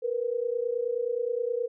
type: tone pair together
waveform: sine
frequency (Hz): 464.4 / 493.9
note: A#4 / B4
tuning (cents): -7 / 0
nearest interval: minor second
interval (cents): 107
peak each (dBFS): -29 / -29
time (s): 0.02-1.68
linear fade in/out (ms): 20
effects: none